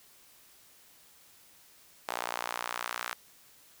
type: tone with high-pass filter sweep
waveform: sawtooth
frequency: 59.6 Hz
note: A#1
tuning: 39 cents sharp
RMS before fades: -37 dBFS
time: 2.08-3.14 s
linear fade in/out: 0 ms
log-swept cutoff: 800 to 1300 Hz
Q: 1.6
effects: white hiss -59 dBFS RMS until 3.8 s